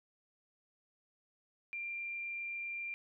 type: tone with frequency modulation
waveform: sine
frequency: 2379 Hz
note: D7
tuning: 22 cents sharp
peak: -38 dBFS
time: 1.73-2.94 s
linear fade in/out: 0 ms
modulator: 27.7 Hz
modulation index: 0.35
effects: none